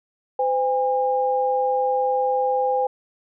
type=tone pair together; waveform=sine; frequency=510.9 / 811 Hz; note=C5 / G#5; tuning=-41 / -41 cents; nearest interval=minor sixth; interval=800 cents; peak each=-21 dBFS; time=0.39-2.87 s; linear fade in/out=5 ms; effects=none

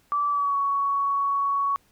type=tone with pitch glide; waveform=sine; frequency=1160 to 1117.9 Hz; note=D6 to C#6; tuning=-22 to +14 cents; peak=-21 dBFS; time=0.12-1.76 s; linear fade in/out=0 ms; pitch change=-64 cents; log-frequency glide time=0.3-0.56 s; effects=pink hiss -63 dBFS RMS until 1.91 s

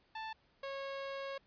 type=tone pair in turn; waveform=sawtooth; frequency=882 / 548.1 Hz; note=A5 / C#5; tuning=+4 / -20 cents; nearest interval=minor sixth; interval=824 cents; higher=first; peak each=-37 / -36 dBFS; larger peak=second; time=0.15-0.33 / 0.63-1.38 s; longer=second; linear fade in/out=5 ms; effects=pink hiss -71 dBFS RMS until 1.46 s + resampled to 11025 Hz

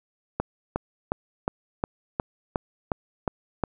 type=click train; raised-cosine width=1 ms; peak=-10 dBFS; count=10; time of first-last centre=0.4-3.637 s; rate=2.78 Hz; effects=none

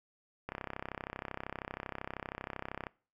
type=click train; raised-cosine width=0.5 ms; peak=-23 dBFS; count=79; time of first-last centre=0.49-2.868 s; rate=32.8 Hz; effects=noise-tail reverb RT60 0.4 s tail -23 dB re dry

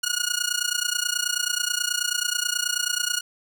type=tone with amplitude modulation; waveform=10% pulse; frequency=1443 Hz; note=F#6; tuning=44 cents flat; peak=-11 dBFS; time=0.03-3.21 s; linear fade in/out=10 ms; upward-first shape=sine; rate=29.3 Hz; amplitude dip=90%; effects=none

